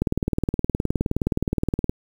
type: click train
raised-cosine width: 3 ms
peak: -8 dBFS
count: 37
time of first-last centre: 0.02-1.895 s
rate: 19.2 Hz
effects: 7-bit